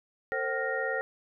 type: tone cluster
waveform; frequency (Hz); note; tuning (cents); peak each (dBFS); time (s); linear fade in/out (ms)
sine; 453.1 / 530 / 762 / 1406 / 1860; A#4 / C5 / G5 / F6 / A#6; -49 / +22 / -49 / +11 / -4; -35 / -33 / -37 / -36 / -33; 0.32-1.01; 0
effects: none